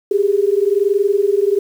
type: tone pair together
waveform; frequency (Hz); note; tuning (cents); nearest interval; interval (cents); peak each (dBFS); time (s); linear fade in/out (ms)
sine; 392 / 413.1; G4 / G#4; 0 / -9; minor second; 91; -15; 0.11-1.59; 5
effects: 7-bit